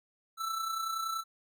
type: tone with amplitude modulation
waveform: square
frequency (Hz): 1325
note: E6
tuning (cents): +9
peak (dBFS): -31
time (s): 0.37-1.24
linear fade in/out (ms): 50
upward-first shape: sine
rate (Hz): 30.5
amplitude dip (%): 50
effects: none